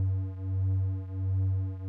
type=beating tone pair; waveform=triangle; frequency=94.6 / 96 Hz; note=F#2 / G2; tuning=+39 / -36 cents; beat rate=1.4 Hz; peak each=-26 / -30 dBFS; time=0-1.88 s; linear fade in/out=0 ms; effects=none